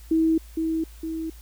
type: tone with echo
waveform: sine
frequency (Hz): 322.6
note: E4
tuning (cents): -37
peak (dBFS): -17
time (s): 0.11-0.38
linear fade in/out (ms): 5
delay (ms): 460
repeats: 2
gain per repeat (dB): -5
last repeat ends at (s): 1.3
effects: added 56 Hz sine -42 dBFS peak until 1.41 s + white hiss -53 dBFS RMS until 1.41 s